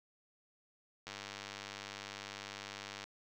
click train, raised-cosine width 0.2 ms, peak -26 dBFS, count 198, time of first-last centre 1.07-3.04 s, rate 100 Hz, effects none

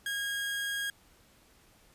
30% pulse tone, 1634 Hz, G#6, 29 cents flat, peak -29 dBFS, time 0.06-0.9 s, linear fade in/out 2 ms, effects pink hiss -62 dBFS RMS until 1.94 s + resampled to 32000 Hz

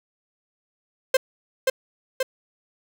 45% pulse tone with echo, 523.3 Hz, C5, in tune, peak -14 dBFS, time 1.14-1.17 s, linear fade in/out 5 ms, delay 530 ms, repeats 2, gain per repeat -3 dB, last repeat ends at 2.23 s, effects none

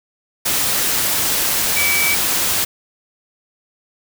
sine tone in noise, 2294 Hz, D7, 41 cents flat, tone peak -17 dBFS, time 1.76-2.15 s, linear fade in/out 10 ms, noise white, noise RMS -18 dBFS, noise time 0.45-2.65 s, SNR -2 dB, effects none

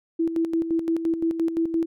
sine tone with tremolo, 329.6 Hz, E4, in tune, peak -19 dBFS, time 0.19-1.86 s, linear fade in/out 10 ms, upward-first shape square, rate 5.8 Hz, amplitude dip 60%, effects none

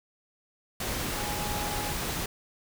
sine tone in noise, 830.6 Hz, G#5, in tune, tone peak -36 dBFS, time 1.17-1.92 s, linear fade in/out 5 ms, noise pink, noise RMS -32 dBFS, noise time 0.8-2.26 s, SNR -7 dB, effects none

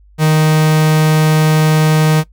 45% pulse tone, 155.56 Hz, D#3, in tune, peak -8 dBFS, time 0.18-2.24 s, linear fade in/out 50 ms, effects noise-tail reverb RT60 0.1 s tail -19 dB re dry + added 50 Hz sine -42 dBFS peak until 2.32 s

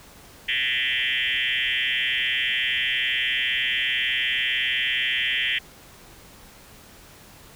sine tone with frequency modulation, 2530 Hz, D#7, 28 cents sharp, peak -21 dBFS, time 0.48-5.59 s, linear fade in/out 10 ms, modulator 128 Hz, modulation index 5.9, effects pink hiss -48 dBFS RMS until 7.55 s

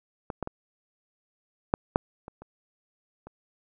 clicks, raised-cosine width 1 ms, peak -18 / -16 / -20 / -7 / -6 / -26 / -30 / -29 dBFS, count 8, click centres 0.302 / 0.427 / 0.474 / 1.739 / 1.959 / 2.281 / 2.42 / 3.27 s, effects none

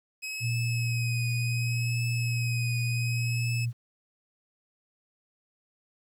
sawtooth tone with vibrato, 2542 Hz, D#7, 36 cents sharp, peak -30 dBFS, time 0.22-3.66 s, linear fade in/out 20 ms, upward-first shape triangle, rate 0.68 Hz, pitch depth 46 cents each way
sine tone with pitch glide, 117.8 to 118.62 Hz, A#2 to A#2, +19 to +31 cents, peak -26 dBFS, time 0.4-3.73 s, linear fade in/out 50 ms, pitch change +12 cents, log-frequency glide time 1.05-1.34 s
effects low-pass 12000 Hz 12 dB/octave + 10-bit

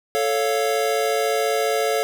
square chord, A augmented, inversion none, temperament equal, 440 / 554.4 / 698.5 Hz, A4 / C#5 / E#5, 0 / 0 / 0 cents, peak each -23 / -25 / -25 dBFS, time 0.15-2.03 s, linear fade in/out 0 ms, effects none

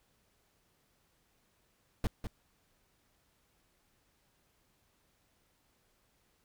brown noise with echo, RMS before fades -28 dBFS, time 2.04-2.07 s, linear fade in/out 2 ms, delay 200 ms, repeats 1, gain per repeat -8 dB, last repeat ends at 2.27 s, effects pink hiss -73 dBFS RMS until 6.44 s

